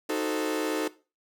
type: chord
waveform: 40% pulse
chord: D# diminished seventh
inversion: none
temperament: equal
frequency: 311.1 / 370 / 440 / 523.3 Hz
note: D#4 / F#4 / A4 / C5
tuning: 0 / 0 / 0 / 0 cents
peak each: -30 / -33 / -30 / -35 dBFS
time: 0.09-0.88 s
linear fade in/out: 5 ms
effects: noise-tail reverb RT60 0.3 s tail -17 dB re dry